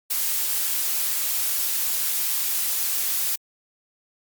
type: noise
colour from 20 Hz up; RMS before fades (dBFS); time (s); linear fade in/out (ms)
blue; -24; 0.1-3.36; 10
effects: Opus 48 kbps